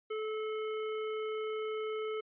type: tone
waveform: square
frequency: 433.6 Hz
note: A4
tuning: 25 cents flat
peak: -35 dBFS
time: 0.1-2.21 s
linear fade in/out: 10 ms
effects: resampled to 8000 Hz